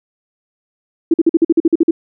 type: tone bursts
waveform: sine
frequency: 329.6 Hz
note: E4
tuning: in tune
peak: -6 dBFS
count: 11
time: 1.11-1.91 s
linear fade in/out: 5 ms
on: 30 ms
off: 47 ms
effects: none